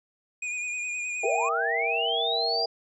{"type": "tone with vibrato", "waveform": "square", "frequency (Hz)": 2457, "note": "D#7", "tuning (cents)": -22, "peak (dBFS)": -30, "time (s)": [0.42, 1.49], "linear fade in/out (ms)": 5, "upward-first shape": "sine", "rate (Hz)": 9.6, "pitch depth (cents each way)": 34}
{"type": "chord", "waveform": "sine", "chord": "E diminished", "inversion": "second", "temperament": "equal", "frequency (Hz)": [466.2, 659.3, 784], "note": ["Bb4", "E5", "G5"], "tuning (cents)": [0, 0, 0], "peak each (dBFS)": -31, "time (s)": [1.23, 2.66], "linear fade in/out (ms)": 5}
{"type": "linear sweep", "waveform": "sine", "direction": "up", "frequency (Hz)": [365.5, 4882], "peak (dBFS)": -26, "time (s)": [1.24, 2.66], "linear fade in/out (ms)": 10}
{"effects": ["resampled to 22050 Hz"]}